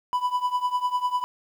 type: tone with tremolo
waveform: triangle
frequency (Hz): 992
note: B5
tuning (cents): +7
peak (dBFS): -17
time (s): 0.13-1.24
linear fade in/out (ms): 0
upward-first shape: triangle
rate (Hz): 10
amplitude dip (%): 90
effects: 9-bit